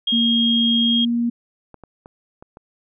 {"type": "tone", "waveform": "sine", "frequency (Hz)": 3252, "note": "G#7", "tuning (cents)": -37, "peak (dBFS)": -17, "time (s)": [0.07, 1.05], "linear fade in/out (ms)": 5}
{"type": "tone with pitch glide", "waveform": "sine", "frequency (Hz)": [232.2, 236.3], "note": ["A#3", "A#3"], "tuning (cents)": [-7, 24], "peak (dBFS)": -17, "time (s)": [0.12, 1.3], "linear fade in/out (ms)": 10, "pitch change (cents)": 31, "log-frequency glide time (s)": [0.81, 1.1]}
{"type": "clicks", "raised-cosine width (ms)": 1, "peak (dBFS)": -26, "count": 5, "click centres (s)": [1.743, 1.837, 2.059, 2.425, 2.571]}
{"effects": []}